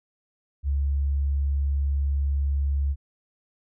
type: tone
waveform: sine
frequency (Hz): 70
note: C#2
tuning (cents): +18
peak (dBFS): -21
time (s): 0.63-2.96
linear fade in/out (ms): 50
effects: none